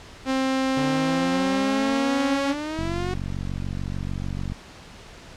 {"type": "tone with pitch glide", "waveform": "sawtooth", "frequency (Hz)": [264.4, 277.2], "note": ["C4", "C#4"], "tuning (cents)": [18, 0], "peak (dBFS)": -17, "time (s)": [0.25, 2.55], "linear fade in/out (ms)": 50, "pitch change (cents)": 82, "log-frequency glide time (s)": [1.31, 2.23]}
{"type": "exponential sweep", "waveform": "sawtooth", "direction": "up", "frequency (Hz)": [143, 370], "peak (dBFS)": -24, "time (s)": [0.77, 3.14], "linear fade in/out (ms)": 2}
{"type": "click train", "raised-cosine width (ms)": 5, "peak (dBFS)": -18, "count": 82, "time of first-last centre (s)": [2.79, 4.521], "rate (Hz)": 46.8}
{"effects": ["pink hiss -44 dBFS RMS until 5.36 s", "low-pass 6000 Hz 12 dB/octave"]}